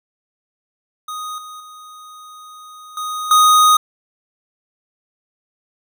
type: tone with level steps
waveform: square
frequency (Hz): 1244.5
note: D#6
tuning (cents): 0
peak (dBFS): -26 / -33 / -37 / -23 / -9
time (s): 1.08-3.77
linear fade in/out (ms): 5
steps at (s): 1.38 / 1.6 / 2.97 / 3.31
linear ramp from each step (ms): 2
effects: none